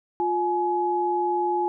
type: tone pair together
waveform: sine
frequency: 352.9 / 844.4 Hz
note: F4 / G#5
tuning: +18 / +29 cents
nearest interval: octave + minor third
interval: 1511 cents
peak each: -25 / -23 dBFS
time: 0.2-1.68 s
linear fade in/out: 0 ms
effects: none